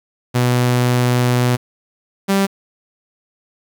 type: tone pair in turn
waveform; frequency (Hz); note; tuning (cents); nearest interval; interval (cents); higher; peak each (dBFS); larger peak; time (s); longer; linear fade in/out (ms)
sawtooth; 123.47 / 196; B2 / G3; 0 / 0; minor sixth; 800; second; -9; neither; 0.34-1.57 / 2.28-2.47; first; 20
effects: 8-bit